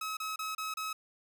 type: tone bursts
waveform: sawtooth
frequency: 1282 Hz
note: E6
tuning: 49 cents flat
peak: -31 dBFS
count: 5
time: 0.01-0.93 s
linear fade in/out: 5 ms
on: 160 ms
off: 30 ms
effects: none